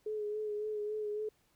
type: tone with vibrato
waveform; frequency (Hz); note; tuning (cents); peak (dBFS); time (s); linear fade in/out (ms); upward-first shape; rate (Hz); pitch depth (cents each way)
sine; 423.2; G#4; +33; -34; 0.06-1.29; 5; sine; 3.6; 29
effects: pink hiss -72 dBFS RMS until 1.55 s